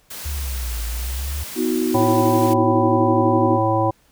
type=noise; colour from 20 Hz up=white; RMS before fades=-33 dBFS; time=0.1-2.54 s; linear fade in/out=10 ms
type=exponential two-way sweep; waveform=sine; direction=down then up; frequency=75 to 55 to 75 Hz; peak=-23 dBFS; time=0.25-1.44 s; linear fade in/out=10 ms; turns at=0.83 s
type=chord; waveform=sine; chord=B major; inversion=none; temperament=equal with one note detuned; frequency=246.9 / 318 / 370 Hz; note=B3 / D#4 / F#4; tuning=0 / +38 / 0 cents; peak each=-22 dBFS; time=1.55-3.6 s; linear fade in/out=50 ms
type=harmonic tone; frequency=110 Hz; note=A2; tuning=in tune; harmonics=1 / 3 / 5 / 7 / 9; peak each=-22 / -22 / -22 / -22 / -22 dBFS; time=1.94-3.91 s; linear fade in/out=10 ms
effects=pink hiss -58 dBFS RMS until 4.11 s